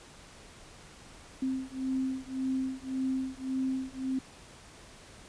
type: beating tone pair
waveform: sine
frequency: 261.6 / 263.4 Hz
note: C4 / C4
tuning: 0 / +12 cents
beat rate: 1.8 Hz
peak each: -33 / -33 dBFS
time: 1.42-4.19 s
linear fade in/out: 5 ms
effects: pink hiss -52 dBFS RMS until 5.28 s + resampled to 22050 Hz